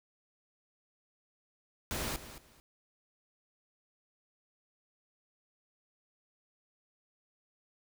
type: noise with echo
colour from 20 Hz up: pink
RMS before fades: -36 dBFS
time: 1.91-2.16 s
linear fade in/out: 0 ms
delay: 220 ms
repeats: 2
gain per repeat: -13 dB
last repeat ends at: 2.6 s
effects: none